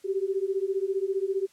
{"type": "beating tone pair", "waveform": "sine", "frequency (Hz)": [380, 395], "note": ["F#4", "G4"], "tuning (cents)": [46, 13], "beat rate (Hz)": 15, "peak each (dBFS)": -28, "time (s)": [0.04, 1.47], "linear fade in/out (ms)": 20, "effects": ["white hiss -61 dBFS RMS until 1.52 s", "low-pass 10000 Hz 12 dB/octave"]}